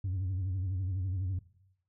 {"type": "tone with vibrato", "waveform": "sine", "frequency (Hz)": 93.5, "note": "F#2", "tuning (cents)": 19, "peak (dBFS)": -28, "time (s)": [0.04, 1.39], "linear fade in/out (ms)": 5, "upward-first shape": "triangle", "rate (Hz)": 12, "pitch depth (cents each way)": 110, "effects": ["noise-tail reverb RT60 0.8 s tail -18 dB re dry", "tanh soft clip ceiling -29 dBFS"]}